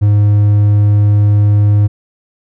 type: tone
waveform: triangle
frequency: 103.4 Hz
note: G#2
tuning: 7 cents flat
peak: -4 dBFS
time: 0.01-1.88 s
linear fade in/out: 20 ms
effects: none